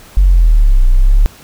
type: linear two-way sweep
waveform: sine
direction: down then up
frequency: 48.2 to 30 to 36.89 Hz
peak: -3 dBFS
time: 0.17-1.26 s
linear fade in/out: 0 ms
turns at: 0.86 s
effects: tanh soft clip ceiling 0 dBFS + pink hiss -39 dBFS RMS until 1.43 s